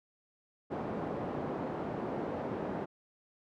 pink band-pass noise, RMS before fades -37 dBFS, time 0.7-2.86 s, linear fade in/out 20 ms, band 200 to 750 Hz, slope 12 dB/octave, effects none

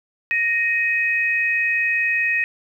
sine tone pair together, 1864.7 / 2525 Hz, A#6 / D#7, 0 / +25 cents, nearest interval perfect fourth, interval 525 cents, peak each -20 dBFS, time 0.31-2.44 s, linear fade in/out 0 ms, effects 9-bit

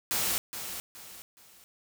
white noise with echo, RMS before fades -29 dBFS, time 0.11-0.38 s, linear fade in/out 0 ms, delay 420 ms, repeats 3, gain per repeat -9 dB, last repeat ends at 1.64 s, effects none

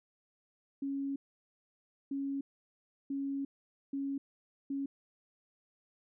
sine tone bursts at uneven times, 276.3 Hz, C#4, 6 cents flat, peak -33 dBFS, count 5, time 0.82-1.16 / 2.11-2.41 / 3.1-3.45 / 3.93-4.18 / 4.7-4.86 s, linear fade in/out 5 ms, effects none

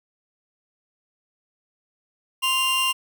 45% pulse tone pair together, 1046.5 / 2794 Hz, C6 / F7, 0 / 0 cents, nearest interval octave + perfect fourth, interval 1700 cents, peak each -25 / -21 dBFS, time 2.42-2.93 s, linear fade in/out 20 ms, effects none

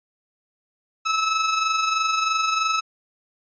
sawtooth tone with amplitude modulation, 1300 Hz, E6, 24 cents flat, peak -14 dBFS, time 1.05-2.81 s, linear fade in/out 20 ms, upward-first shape sine, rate 23.1 Hz, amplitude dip 45%, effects resampled to 16000 Hz

